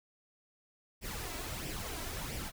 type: noise with flanger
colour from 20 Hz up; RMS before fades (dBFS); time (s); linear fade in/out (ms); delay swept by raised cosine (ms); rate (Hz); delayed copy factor
pink; -40; 1.01-2.52; 50; 0.37 to 3.07; 1.5; +0.6
effects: none